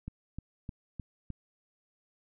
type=click train; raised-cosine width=5 ms; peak=-26 dBFS; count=5; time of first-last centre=0.08-1.303 s; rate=3.27 Hz; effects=none